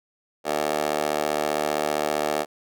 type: tone with high-pass filter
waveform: 15% pulse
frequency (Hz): 75.3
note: D2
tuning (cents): +44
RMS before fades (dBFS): -25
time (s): 0.44-2.46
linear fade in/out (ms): 50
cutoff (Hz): 510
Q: 5.1
effects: none

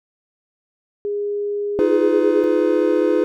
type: tone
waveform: sine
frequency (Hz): 410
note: G#4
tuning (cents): -22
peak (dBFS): -20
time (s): 1.05-2.44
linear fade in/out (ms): 0
type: chord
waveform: triangle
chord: F half-diminished seventh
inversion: third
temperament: just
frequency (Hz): 314.3 / 349.2 / 419.1 / 502.9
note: Eb4 / F4 / Ab4 / Cb5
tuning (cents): +18 / 0 / +16 / +31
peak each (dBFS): -18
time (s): 1.79-3.24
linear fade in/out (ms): 0
effects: none

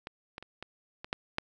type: clicks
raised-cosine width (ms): 0.3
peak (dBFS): -23 / -24 / -29 / -24 / -24 / -14 / -13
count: 7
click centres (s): 0.071 / 0.381 / 0.426 / 0.626 / 1.045 / 1.129 / 1.384
effects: none

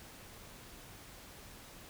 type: silence
effects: pink hiss -53 dBFS RMS until 1.89 s

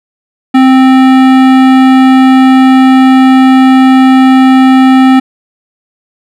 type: tone with hard clipping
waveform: sine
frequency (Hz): 261.6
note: C4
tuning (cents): 0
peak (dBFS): -3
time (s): 0.54-5.2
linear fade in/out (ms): 10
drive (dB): 17
effects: none

